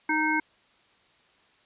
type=harmonic tone; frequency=310 Hz; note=D#4; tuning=6 cents flat; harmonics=1 / 3 / 5 / 7; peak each=-28 / -28 / -28 / -28 dBFS; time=0.09-0.4 s; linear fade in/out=5 ms; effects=white hiss -62 dBFS RMS until 1.65 s + resampled to 8000 Hz